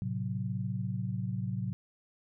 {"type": "chord", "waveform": "sine", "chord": "F# diminished", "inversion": "first", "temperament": "equal with one note detuned", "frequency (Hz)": [110.38, 130.81, 185], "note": ["A2", "C3", "F#3"], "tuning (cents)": [6, 0, 0], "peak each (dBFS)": [-35, -36, -36], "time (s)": [0.02, 1.73], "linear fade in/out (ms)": 0, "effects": []}